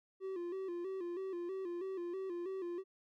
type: tone with vibrato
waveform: triangle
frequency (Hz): 364.5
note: F#4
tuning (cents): -26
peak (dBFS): -36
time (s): 0.2-2.84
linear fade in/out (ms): 50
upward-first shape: square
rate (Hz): 3.1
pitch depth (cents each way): 83
effects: MP3 96 kbps